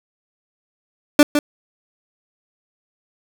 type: tone with echo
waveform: 30% pulse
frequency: 293.7 Hz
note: D4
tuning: in tune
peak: -3 dBFS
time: 1.19-1.23 s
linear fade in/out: 2 ms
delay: 160 ms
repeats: 1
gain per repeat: -8 dB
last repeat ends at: 1.39 s
effects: none